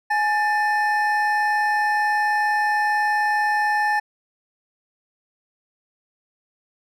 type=tone pair together; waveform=triangle; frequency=839 / 1777.8 Hz; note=G#5 / A6; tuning=+17 / +17 cents; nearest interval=octave + minor second; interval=1300 cents; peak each=-18 / -20 dBFS; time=0.1-4 s; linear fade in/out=10 ms; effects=none